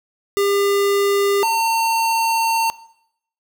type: tone pair in turn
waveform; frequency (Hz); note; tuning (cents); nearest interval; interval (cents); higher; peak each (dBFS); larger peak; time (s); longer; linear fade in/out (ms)
square; 401.1 / 907.8; G4 / A#5; +40 / -46; octave + major second; 1414; second; -16; neither; 0.37-1.43 / 1.43-2.7; second; 0
effects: noise-tail reverb RT60 0.7 s tail -18 dB re dry